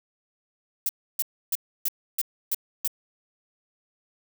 violet noise bursts, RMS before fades -25 dBFS, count 7, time 0.86-2.877 s, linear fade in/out 2 ms, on 31 ms, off 300 ms, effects none

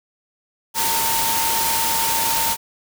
sine tone in noise, 910 Hz, A#5, 42 cents flat, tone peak -23 dBFS, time 0.74-2.57 s, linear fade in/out 50 ms, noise white, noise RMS -21 dBFS, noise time 0.74-2.57 s, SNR -5 dB, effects none

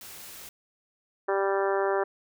white noise, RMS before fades -44 dBFS, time 0.01-0.49 s, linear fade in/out 2 ms
harmonic tone, 196 Hz, G3, in tune, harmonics 2 / 3 / 4 / 5 / 6 / 7 / 8 / 9, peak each -26 / -30 / -32 / -34 / -36 / -37 / -38 / -39 dBFS, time 1.28-2.04 s, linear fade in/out 10 ms
effects none

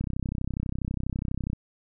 click train, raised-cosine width 5 ms, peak -17 dBFS, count 50, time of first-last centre 0.01-1.532 s, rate 32.2 Hz, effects none

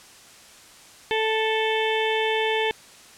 harmonic tone, 440 Hz, A4, in tune, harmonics 1 / 2 / 4 / 5 / 6 / 7 / 8, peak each -24 / -27 / -30 / -31 / -32 / -32 / -33 dBFS, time 1.11-2.71 s, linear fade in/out 0 ms, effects white hiss -48 dBFS RMS until 3.17 s + low-pass 9000 Hz 12 dB/octave

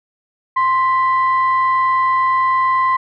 sine tone pair together, 1046.5 / 1975.5 Hz, C6 / B6, 0 / 0 cents, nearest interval major seventh, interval 1100 cents, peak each -12 / -22 dBFS, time 0.56-2.97 s, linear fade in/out 10 ms, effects tanh soft clip ceiling -6 dBFS

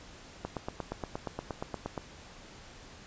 click train, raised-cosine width 1 ms, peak -20 dBFS, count 14, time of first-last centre 0.45-1.978 s, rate 8.51 Hz, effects pink hiss -51 dBFS RMS until 3.06 s + resampled to 16000 Hz

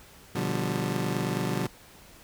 25% pulse chord, G dominant seventh, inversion first, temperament just, 122.5 / 147 / 176.4 / 196 Hz, B2 / D3 / F3 / G3, -14 / +2 / +18 / 0 cents, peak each -29 dBFS, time 0.35-1.67 s, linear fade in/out 5 ms, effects pink hiss -52 dBFS RMS until 2.23 s

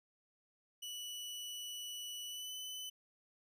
sawtooth tone with pitch glide, 2955 to 3010 Hz, F#7 to F#7, -3 to +29 cents, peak -40 dBFS, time 0.82-2.9 s, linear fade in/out 10 ms, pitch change +32 cents, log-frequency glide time 2.26-2.53 s, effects none

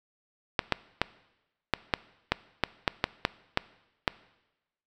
clicks, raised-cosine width 0.3 ms, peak -6 dBFS, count 12, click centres 0.592 / 0.723 / 1.016 / 1.737 / 1.938 / 2.32 / 2.637 / 2.878 / 3.041 / 3.251 / 3.574 / 4.078 s, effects noise-tail reverb RT60 1.0 s tail -20 dB re dry

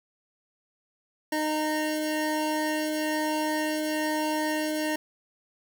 25% pulse tone pair together, 307.7 / 922 Hz, D#4 / A#5, -19 / -19 cents, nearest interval octave + perfect fifth, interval 1900 cents, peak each -23 / -29 dBFS, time 1.32-4.96 s, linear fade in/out 5 ms, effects 10-bit

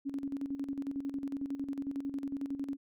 sine tone with tremolo, 277.2 Hz, C#4, in tune, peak -32 dBFS, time 0.05-2.77 s, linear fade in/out 20 ms, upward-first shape square, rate 11 Hz, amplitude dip 65%, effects none

